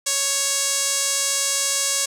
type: tone with band-pass filter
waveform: sawtooth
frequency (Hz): 554.4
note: C#5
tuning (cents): 0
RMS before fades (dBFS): -22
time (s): 0.06-2.06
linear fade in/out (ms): 10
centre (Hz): 7400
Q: 2.2
effects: none